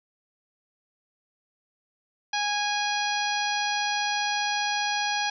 harmonic tone, 825 Hz, G#5, 12 cents flat, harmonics 1 / 2 / 3 / 4 / 5 / 6 / 7, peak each -28 / -31 / -33 / -34 / -35 / -36 / -36 dBFS, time 2.33-5.3 s, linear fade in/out 5 ms, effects none

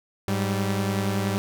sawtooth tone pair together, 102.4 / 194.2 Hz, G#2 / G3, -24 / -16 cents, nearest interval major seventh, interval 1108 cents, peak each -22 dBFS, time 0.28-1.38 s, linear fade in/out 0 ms, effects none

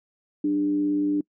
sine tone with frequency modulation, 297.1 Hz, D4, 20 cents sharp, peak -20 dBFS, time 0.44-1.21 s, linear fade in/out 5 ms, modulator 109 Hz, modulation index 0.3, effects noise-tail reverb RT60 0.1 s tail -25 dB re dry

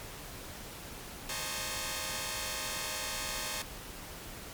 5% pulse tone cluster, 523 / 620 / 848 / 908 / 1104 Hz, C5 / D#5 / G#5 / A#5 / C#6, -1 / -6 / +36 / -46 / -7 cents, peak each -30 dBFS, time 1.29-3.62 s, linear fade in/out 2 ms, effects pink hiss -45 dBFS RMS until 4.53 s + MP3 96 kbps

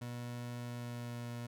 30% pulse tone with pitch glide, 120.9 to 119.3 Hz, B2 to A#2, -36 to +41 cents, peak -38 dBFS, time 0.01-1.47 s, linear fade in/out 10 ms, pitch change -23 cents, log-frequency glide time 0.57-1.34 s, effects none

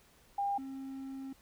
sine / triangle tone pair in turn, 802 / 268.3 Hz, G5 / C4, +39 / +44 cents, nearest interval octave + perfect fifth, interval 1895 cents, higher first, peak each -30 / -38 dBFS, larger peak first, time 0.38-0.58 / 0.58-1.33 s, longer second, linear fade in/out 5 ms, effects pink hiss -64 dBFS RMS until 1.41 s

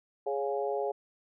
harmonic tone with a mistuned harmonic, 138.59 Hz, C#3, in tune, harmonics 3 / 4 / 5 / 6, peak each -32 / -34 / -36 / -38 dBFS, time 0.26-0.92 s, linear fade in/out 10 ms, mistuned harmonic 5, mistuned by +23 cents, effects none

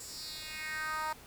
10% pulse tone with high-pass filter sweep, 311.1 Hz, D#4, in tune, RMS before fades -39 dBFS, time 0-1.13 s, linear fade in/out 5 ms, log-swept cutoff 7100 to 860 Hz, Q 3, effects pink hiss -54 dBFS RMS until 1.26 s

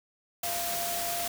sine tone in noise, 692 Hz, F5, 16 cents flat, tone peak -34 dBFS, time 0.43-1.28 s, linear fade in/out 5 ms, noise white, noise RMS -33 dBFS, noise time 0.43-1.28 s, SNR -4 dB, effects none

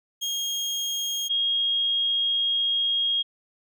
30% pulse / sine tone pair in turn, 3249 / 3262 Hz, G#7 / G#7, -39 / -32 cents, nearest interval unison, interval 7 cents, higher second, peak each -23 / -21 dBFS, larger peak second, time 0.21-1.29 / 1.29-3.23 s, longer second, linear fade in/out 20 ms, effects none

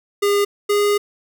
square tone pair in turn, 406 / 411 Hz, G#4 / G#4, -39 / -18 cents, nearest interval unison, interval 21 cents, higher second, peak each -15 dBFS, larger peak neither, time 0.22-0.45 / 0.69-0.98 s, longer second, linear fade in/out 10 ms, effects none

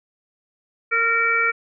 harmonic tone, 460.8 Hz, A#4, 20 cents flat, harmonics 1 / 3 / 4 / 5, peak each -29 / -20 / -25 / -20 dBFS, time 0.91-1.52 s, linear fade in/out 20 ms, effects none

